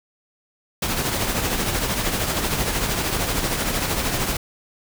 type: noise with tremolo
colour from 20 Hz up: pink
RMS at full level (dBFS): -21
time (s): 0.82-4.37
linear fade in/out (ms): 5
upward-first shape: triangle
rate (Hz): 13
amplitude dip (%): 50
effects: none